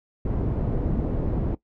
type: low-pass noise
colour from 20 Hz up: pink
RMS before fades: -25 dBFS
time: 0.25-1.55 s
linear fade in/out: 5 ms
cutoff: 380 Hz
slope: 12 dB/octave
effects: noise-tail reverb RT60 0.1 s tail -18 dB re dry